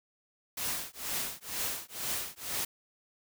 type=noise with tremolo; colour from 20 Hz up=white; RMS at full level=-32 dBFS; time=0.57-2.65 s; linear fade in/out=5 ms; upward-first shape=triangle; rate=2.1 Hz; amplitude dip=100%; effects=none